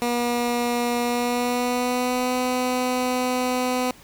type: tone with pitch glide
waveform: 15% pulse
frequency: 240.4 to 251.9 Hz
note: B3 to B3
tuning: -46 to +34 cents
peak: -15 dBFS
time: 0.02-3.91 s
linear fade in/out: 0 ms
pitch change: +80 cents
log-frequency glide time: 1.01-2.34 s
effects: pink hiss -49 dBFS RMS until 4.03 s